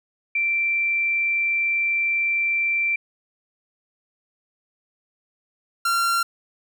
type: tone pair in turn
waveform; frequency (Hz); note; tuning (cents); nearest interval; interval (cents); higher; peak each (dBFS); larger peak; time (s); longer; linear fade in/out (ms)
sine / 45% pulse; 2349 / 1375.1; D7 / F6; 0 / -27; major sixth; 927; first; -19; neither; 0.35-2.96 / 5.85-6.23; first; 5
effects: none